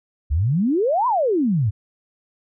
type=exponential two-way sweep; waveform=sine; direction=up then down; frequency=65 to 1043 to 94.1 Hz; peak=-16 dBFS; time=0.3-1.71 s; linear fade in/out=20 ms; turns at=1.07 s; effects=none